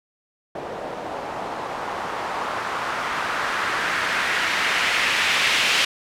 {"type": "noise with low-pass filter sweep", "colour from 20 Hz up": "blue", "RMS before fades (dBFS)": -24, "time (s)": [0.55, 5.85], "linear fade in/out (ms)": 5, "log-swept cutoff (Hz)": [590, 2800], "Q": 1.5, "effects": []}